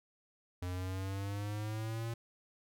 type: exponential sweep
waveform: square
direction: up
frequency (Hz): 88.9 to 116.54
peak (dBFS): -37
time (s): 0.62-2.14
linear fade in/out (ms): 5
effects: none